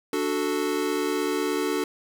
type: chord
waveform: square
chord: D major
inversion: none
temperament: equal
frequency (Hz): 293.7 / 370 / 440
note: D4 / F#4 / A4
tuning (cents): 0 / 0 / 0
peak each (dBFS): -29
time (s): 0.13-1.84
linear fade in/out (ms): 2
effects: none